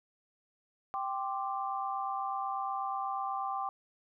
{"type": "chord", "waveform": "sine", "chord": "G suspended fourth", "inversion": "none", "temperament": "equal", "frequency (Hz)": [784, 1046.5, 1174.7], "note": ["G5", "C6", "D6"], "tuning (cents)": [0, 0, 0], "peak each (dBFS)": [-35, -39, -37], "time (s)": [0.94, 3.69], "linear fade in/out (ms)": 0, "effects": []}